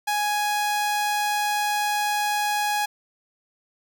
sawtooth tone, 832 Hz, G#5, 3 cents sharp, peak -18 dBFS, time 0.07-2.86 s, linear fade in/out 10 ms, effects none

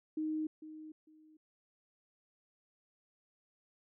sine tone with echo, 311.1 Hz, D#4, in tune, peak -33 dBFS, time 0.17-0.47 s, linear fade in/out 5 ms, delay 450 ms, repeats 2, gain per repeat -13 dB, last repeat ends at 1.37 s, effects none

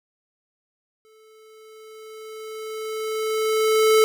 square tone with exponential growth, 436.7 Hz, A4, 13 cents flat, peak -13 dBFS, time 1.05-4.04 s, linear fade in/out 0 ms, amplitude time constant 650 ms, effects none

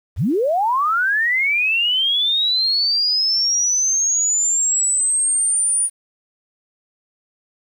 sine linear sweep, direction up, 51.91 to 9590 Hz, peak -15 dBFS, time 0.16-5.9 s, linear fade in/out 50 ms, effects 8-bit

